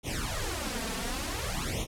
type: noise with flanger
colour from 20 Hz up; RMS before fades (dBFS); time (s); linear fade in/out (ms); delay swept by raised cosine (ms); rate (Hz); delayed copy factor
pink; -33; 0.03-1.87; 50; 0.31 to 4.51; 0.56; +0.9
effects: low-pass 11000 Hz 12 dB/octave